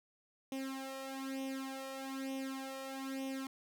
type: tone with flanger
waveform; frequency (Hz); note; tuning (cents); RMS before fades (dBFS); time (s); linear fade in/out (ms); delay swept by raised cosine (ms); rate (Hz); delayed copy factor
sawtooth; 267.6; C4; +39; -42; 0.52-3.47; 2; 0.33 to 1.63; 1.1; +0.85
effects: none